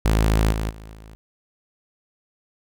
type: tone with level steps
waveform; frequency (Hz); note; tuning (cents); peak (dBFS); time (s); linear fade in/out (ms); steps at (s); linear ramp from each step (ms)
sawtooth; 54; A1; -32; -12 / -19 / -34 / -37; 0.05-1.15; 0; 0.51 / 0.69 / 0.93; 20
effects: none